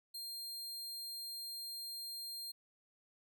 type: tone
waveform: sawtooth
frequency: 4200 Hz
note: C8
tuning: 6 cents sharp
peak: -40 dBFS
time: 0.14-2.52 s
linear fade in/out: 10 ms
effects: none